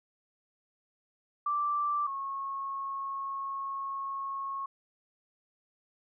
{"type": "tone pair in turn", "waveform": "sine", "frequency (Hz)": [1172, 1093.8], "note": ["D6", "C#6"], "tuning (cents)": [-4, -23], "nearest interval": "minor second", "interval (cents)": 119, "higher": "first", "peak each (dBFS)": [-27, -33], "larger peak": "first", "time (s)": [[1.46, 2.07], [2.07, 4.66]], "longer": "second", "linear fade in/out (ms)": 5, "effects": []}